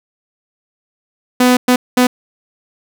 sawtooth tone bursts at uneven times, 249.8 Hz, B3, 20 cents sharp, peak -4 dBFS, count 3, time 1.4-1.57 / 1.68-1.76 / 1.97-2.07 s, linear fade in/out 5 ms, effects none

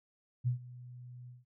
sine tone with ADSR envelope, 123.5 Hz, B2, in tune, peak -26 dBFS, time 0.44-1.45 s, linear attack 32 ms, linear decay 110 ms, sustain -20 dB, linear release 170 ms, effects none

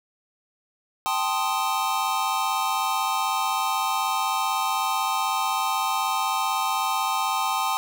square chord, A half-diminished seventh, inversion third, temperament equal, 784 / 880 / 1046.5 / 1244.5 Hz, G5 / A5 / C6 / Eb6, 0 / 0 / 0 / 0 cents, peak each -29 dBFS, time 1.06-7.77 s, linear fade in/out 0 ms, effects none

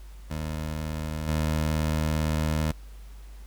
20% pulse tone with level steps, 77.78 Hz, D#2, in tune, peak -25 / -19 dBFS, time 0.3-2.72 s, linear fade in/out 10 ms, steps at 1.27 s, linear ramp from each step 20 ms, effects added 50 Hz sine -41 dBFS peak until 3.46 s + pink hiss -57 dBFS RMS until 3.46 s

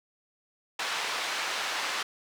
pink band-pass noise, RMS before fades -32 dBFS, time 0.79-2.03 s, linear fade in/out 5 ms, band 930 to 4900 Hz, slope 12 dB/octave, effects none

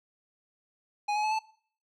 square tone with pitch steps, 830 / 845 / 860.3 / 875.8 Hz, G#5 / G#5 / A5 / A5, -1 / +30 / -39 / -8 cents, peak -27 dBFS, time 1.08-1.392 s, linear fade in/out 10 ms, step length 78 ms, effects noise-tail reverb RT60 0.5 s tail -20 dB re dry + low-pass 5000 Hz 12 dB/octave

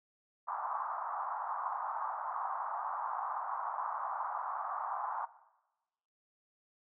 white band-pass noise, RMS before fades -38 dBFS, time 0.47-5.26 s, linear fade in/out 20 ms, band 760 to 1200 Hz, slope 48 dB/octave, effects noise-tail reverb RT60 1.0 s tail -17 dB re dry

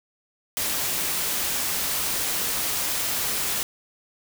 white noise, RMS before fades -26 dBFS, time 0.57-3.63 s, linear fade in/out 0 ms, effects none

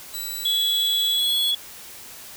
10% pulse tone with pitch glide, 3951 to 4235 Hz, B7 to C8, 0 to +20 cents, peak -22 dBFS, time 0.13-1.52 s, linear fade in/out 20 ms, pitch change +120 cents, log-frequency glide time 1.12-1.36 s
sine tone, 3371 Hz, G#7, 25 cents sharp, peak -19 dBFS, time 0.45-1.55 s, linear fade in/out 5 ms
effects white hiss -41 dBFS RMS until 2.36 s

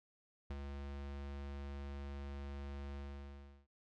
square tone with ADSR envelope, 70.2 Hz, C#2, 22 cents sharp, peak -40 dBFS, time 0.5-3.67 s, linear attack 5 ms, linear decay 37 ms, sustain -4 dB, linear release 710 ms, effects low-pass 4000 Hz 12 dB/octave

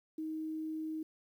sine tone with quantisation, 314.8 Hz, D#4, 20 cents sharp, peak -36 dBFS, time 0.18-1.03 s, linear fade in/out 5 ms, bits 11, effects none

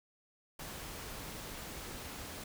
pink noise, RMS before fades -45 dBFS, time 0.59-2.44 s, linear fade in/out 5 ms, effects none

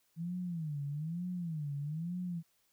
sine tone with vibrato, 160.3 Hz, E3, 48 cents flat, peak -35 dBFS, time 0.16-2.43 s, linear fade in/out 50 ms, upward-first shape sine, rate 1.1 Hz, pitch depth 210 cents each way, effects white hiss -74 dBFS RMS until 2.72 s

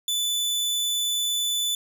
sawtooth tone, 3491 Hz, A7, 14 cents flat, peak -20 dBFS, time 0.08-1.75 s, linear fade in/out 2 ms, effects none

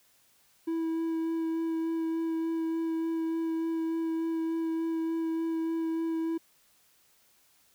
triangle tone with vibrato, 326.8 Hz, E4, 15 cents flat, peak -26 dBFS, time 0.67-6.38 s, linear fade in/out 10 ms, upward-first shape sine, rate 3.4 Hz, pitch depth 11 cents each way, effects white hiss -65 dBFS RMS until 7.74 s

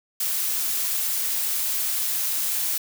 blue noise, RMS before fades -25 dBFS, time 0.2-2.78 s, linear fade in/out 5 ms, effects none

